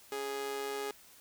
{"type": "tone with amplitude modulation", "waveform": "sawtooth", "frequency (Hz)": 415.3, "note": "G#4", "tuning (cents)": 0, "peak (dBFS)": -29, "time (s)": [0.12, 0.91], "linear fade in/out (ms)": 2, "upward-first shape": "sine", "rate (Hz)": 135, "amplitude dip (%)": 55, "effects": ["white hiss -58 dBFS RMS until 1.2 s"]}